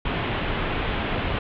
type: low-pass noise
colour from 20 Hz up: pink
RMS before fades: -26 dBFS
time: 0.05-1.39 s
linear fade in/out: 5 ms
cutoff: 3400 Hz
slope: 48 dB/octave
effects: none